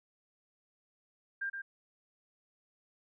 sine tone with echo, 1594 Hz, G6, 28 cents sharp, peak -33 dBFS, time 1.41-1.5 s, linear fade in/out 10 ms, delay 120 ms, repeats 1, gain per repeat -5 dB, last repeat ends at 1.62 s, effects none

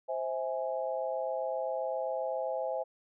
sine chord, C augmented, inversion none, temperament equal with one note detuned, 523.3 / 650.9 / 830.6 Hz, C5 / E5 / G#5, 0 / -22 / 0 cents, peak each -34 / -35 / -38 dBFS, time 0.08-2.84 s, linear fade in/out 20 ms, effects none

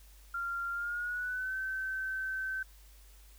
sine tone with pitch glide, 1387 to 1539 Hz, F6 to G6, -12 to -32 cents, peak -33 dBFS, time 0.34-2.63 s, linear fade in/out 5 ms, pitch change +180 cents, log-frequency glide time 0.71-1.56 s, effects added 50 Hz sine -54 dBFS peak until 3.38 s + white hiss -62 dBFS RMS until 3.38 s

